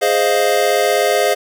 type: chord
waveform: square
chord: F minor seventh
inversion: first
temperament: equal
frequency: 415.3 / 523.3 / 622.3 / 698.5 Hz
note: Ab4 / C5 / Eb5 / F5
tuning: 0 / 0 / 0 / 0 cents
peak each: -19 dBFS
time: 0.01-1.35 s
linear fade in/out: 20 ms
effects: none